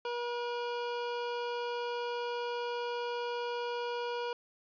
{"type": "tone", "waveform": "25% pulse", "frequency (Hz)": 480, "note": "B4", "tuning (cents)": -49, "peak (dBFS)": -30, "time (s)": [0.05, 4.33], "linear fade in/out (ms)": 2, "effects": ["resampled to 11025 Hz", "10-bit"]}